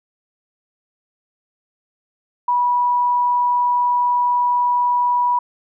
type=tone; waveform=sine; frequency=976 Hz; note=B5; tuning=21 cents flat; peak=-14 dBFS; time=2.48-5.39 s; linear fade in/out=5 ms; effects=none